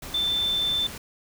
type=tone in noise; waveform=sine; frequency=3542 Hz; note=A7; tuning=11 cents sharp; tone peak=-22 dBFS; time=0.14-0.87 s; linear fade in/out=5 ms; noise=pink; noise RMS=-38 dBFS; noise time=0.02-0.98 s; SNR=+13 dB; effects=none